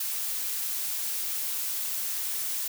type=noise; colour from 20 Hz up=blue; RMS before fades=-31 dBFS; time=0-2.68 s; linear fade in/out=5 ms; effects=none